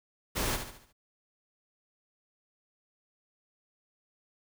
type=noise with echo; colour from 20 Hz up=pink; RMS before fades=-31 dBFS; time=0.35-0.57 s; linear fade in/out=20 ms; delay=72 ms; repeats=5; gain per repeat=-7 dB; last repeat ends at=0.93 s; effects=none